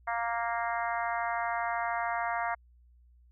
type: harmonic tone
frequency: 233.1 Hz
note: A#3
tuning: in tune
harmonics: 3 / 4 / 5 / 6 / 7 / 8 / 9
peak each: -33 / -35 / -37 / -39 / -40 / -41 / -42 dBFS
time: 0.07-2.55 s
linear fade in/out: 10 ms
effects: added 60 Hz sine -57 dBFS peak until 3.31 s